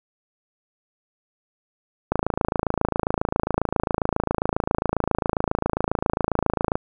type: click train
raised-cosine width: 1 ms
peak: -6 dBFS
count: 128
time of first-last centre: 2.12-6.755 s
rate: 27.4 Hz
effects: none